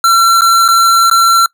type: tone with dropouts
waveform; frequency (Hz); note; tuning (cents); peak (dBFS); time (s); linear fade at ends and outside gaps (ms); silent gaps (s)
square; 1356; E6; +49; -6; 0.04-1.46; 2; 0.41-0.418 / 0.68-0.686 / 1.099-1.112
effects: noise-tail reverb RT60 0.1 s tail -23 dB re dry